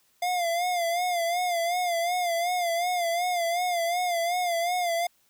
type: tone with vibrato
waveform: square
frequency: 698.5 Hz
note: F5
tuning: in tune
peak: -25 dBFS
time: 0.22-5.07 s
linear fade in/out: 5 ms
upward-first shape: sine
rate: 2.7 Hz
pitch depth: 71 cents each way
effects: white hiss -66 dBFS RMS until 5.29 s